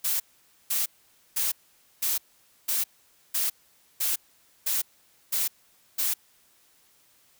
blue noise bursts, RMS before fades -26 dBFS, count 10, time 0.04-6.14 s, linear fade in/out 10 ms, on 160 ms, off 500 ms, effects white hiss -62 dBFS RMS until 7.39 s

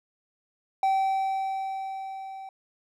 triangle tone with level ramp, 772 Hz, G5, 27 cents flat, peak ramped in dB -18 to -36 dBFS, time 0.83-2.49 s, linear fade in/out 2 ms, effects none

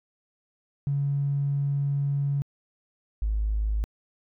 triangle tone pair in turn, 141 / 52.82 Hz, C#3 / G#1, +30 / +30 cents, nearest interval octave + perfect fourth, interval 1700 cents, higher first, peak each -19 dBFS, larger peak neither, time 0.87-2.42 / 3.22-3.84 s, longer first, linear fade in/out 0 ms, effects tanh soft clip ceiling -21 dBFS

